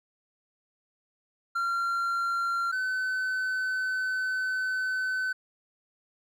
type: tone pair in turn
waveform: triangle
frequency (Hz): 1377 / 1516.4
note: F6 / F#6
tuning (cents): -25 / +42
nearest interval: major second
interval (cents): 167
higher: second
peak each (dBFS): -24 / -25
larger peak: first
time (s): 1.55-2.72 / 2.72-5.33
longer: second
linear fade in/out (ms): 10
effects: none